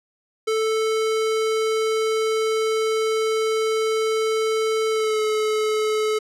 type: tone with pitch glide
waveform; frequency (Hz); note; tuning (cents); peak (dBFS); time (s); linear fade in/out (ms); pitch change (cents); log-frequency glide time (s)
square; 440 to 430.9; A4 to A4; 0 to -36; -20; 0.47-6.19; 10; -36; 4.9-5.21
effects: low-pass 9000 Hz 12 dB/octave